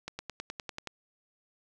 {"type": "accelerating click train", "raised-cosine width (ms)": 0.2, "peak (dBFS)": -20, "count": 9, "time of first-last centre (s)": [0.08, 0.873], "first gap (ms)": 110, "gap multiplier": 0.97, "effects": []}